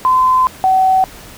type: tone pair in turn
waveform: sine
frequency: 1026 / 756.3 Hz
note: C6 / F#5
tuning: -34 / +38 cents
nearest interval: perfect fourth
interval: 528 cents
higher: first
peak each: -8 dBFS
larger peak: neither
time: 0.05-0.47 / 0.64-1.04 s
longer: first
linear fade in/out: 0 ms
effects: pink hiss -36 dBFS RMS until 1.37 s